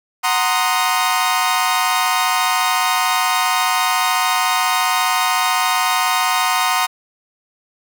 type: chord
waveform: sawtooth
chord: C half-diminished seventh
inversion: second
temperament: equal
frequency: 740 / 932.3 / 1046.5 / 1244.5 Hz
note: Gb5 / Bb5 / C6 / Eb6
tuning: 0 / 0 / 0 / 0 cents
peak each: -17 dBFS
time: 0.23-6.87 s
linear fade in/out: 20 ms
effects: none